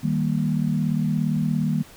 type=chord; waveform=sine; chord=Eb major; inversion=none; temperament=equal; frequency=155.56 / 196 / 233.1 Hz; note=Eb3 / G3 / Bb3; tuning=0 / 0 / 0 cents; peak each=-23 / -25 / -25 dBFS; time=0.03-1.83 s; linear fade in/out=10 ms; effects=pink hiss -47 dBFS RMS until 1.96 s